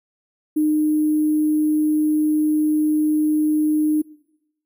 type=tone with sample-and-hold; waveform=sine; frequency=305.3 Hz; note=D#4; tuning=33 cents flat; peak=-15 dBFS; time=0.56-4.02 s; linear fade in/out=10 ms; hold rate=11025 Hz; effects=noise-tail reverb RT60 0.9 s tail -22 dB re dry